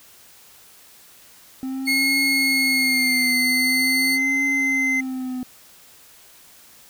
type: tone with vibrato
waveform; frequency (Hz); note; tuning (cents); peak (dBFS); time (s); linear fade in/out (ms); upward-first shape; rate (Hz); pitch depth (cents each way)
triangle; 261.6; C4; 0; -23; 1.63-5.43; 0; triangle; 0.44; 91
type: tone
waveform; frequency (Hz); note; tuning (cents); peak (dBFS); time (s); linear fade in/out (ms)
sawtooth; 4435; C#8; 0; -20; 1.85-4.19; 50
type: tone with pitch glide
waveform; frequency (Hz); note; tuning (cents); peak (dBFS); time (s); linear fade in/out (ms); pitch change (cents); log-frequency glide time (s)
triangle; 2156 to 2066; C#7 to C7; -49 to -22; -17; 1.87-5.01; 10; -73; 2.73-3.39
effects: white hiss -49 dBFS RMS until 6.89 s